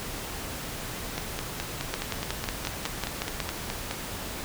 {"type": "two click trains", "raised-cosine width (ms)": 0.2, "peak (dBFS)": [-13, -11], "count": [14, 9], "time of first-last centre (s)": [[1.18, 3.911], [1.94, 3.403]], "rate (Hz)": [4.76, 5.47], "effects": ["pink hiss -36 dBFS RMS until 4.44 s"]}